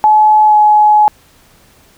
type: tone with pitch glide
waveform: sine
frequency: 855 to 845.2 Hz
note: A5 to G#5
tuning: -50 to +30 cents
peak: -4 dBFS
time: 0.04-1.08 s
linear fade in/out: 0 ms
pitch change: -20 cents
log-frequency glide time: 0.46-0.55 s
effects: pink hiss -47 dBFS RMS until 1.97 s